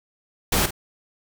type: noise with echo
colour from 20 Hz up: pink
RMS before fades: -20 dBFS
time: 0.52-0.66 s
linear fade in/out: 5 ms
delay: 48 ms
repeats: 1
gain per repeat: -11 dB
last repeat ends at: 0.708 s
effects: none